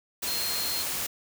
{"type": "tone in noise", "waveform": "sine", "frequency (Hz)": 4214, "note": "C8", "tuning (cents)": 12, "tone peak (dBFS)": -31, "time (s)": [0.27, 0.83], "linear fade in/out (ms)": 10, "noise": "white", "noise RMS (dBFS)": -31, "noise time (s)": [0.22, 1.07], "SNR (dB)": -3, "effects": []}